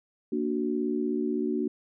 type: chord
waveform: sine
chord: Bb augmented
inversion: none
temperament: equal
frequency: 233.1 / 293.7 / 370 Hz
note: Bb3 / D4 / F#4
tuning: 0 / 0 / 0 cents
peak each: -30 dBFS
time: 0.32-1.68 s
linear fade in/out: 5 ms
effects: none